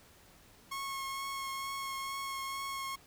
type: tone with vibrato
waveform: sawtooth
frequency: 1090 Hz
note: C#6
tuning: 29 cents flat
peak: -33 dBFS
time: 0.71-2.96 s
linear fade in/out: 10 ms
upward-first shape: triangle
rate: 2.2 Hz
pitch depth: 15 cents each way
effects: pink hiss -60 dBFS RMS until 3.06 s